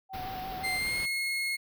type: tone with vibrato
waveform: sine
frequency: 754 Hz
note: F#5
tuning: 32 cents sharp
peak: -36 dBFS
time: 0.09-0.8 s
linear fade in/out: 50 ms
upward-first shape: square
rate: 5.8 Hz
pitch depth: 27 cents each way
type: band-stop noise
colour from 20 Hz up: pink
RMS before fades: -42 dBFS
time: 0.13-1.06 s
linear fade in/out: 10 ms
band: 5200 to 12000 Hz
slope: 48 dB/octave
type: tone with pitch glide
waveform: 35% pulse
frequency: 2093 to 2162 Hz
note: C7 to C#7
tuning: 0 to -44 cents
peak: -27 dBFS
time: 0.63-1.57 s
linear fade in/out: 20 ms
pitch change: +56 cents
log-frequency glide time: 0.77-1.02 s
effects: none